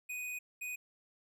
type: tone bursts at uneven times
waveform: square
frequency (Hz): 2489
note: D#7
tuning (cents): 0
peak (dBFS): -39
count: 2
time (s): 0.09-0.39 / 0.61-0.76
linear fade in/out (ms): 10
effects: none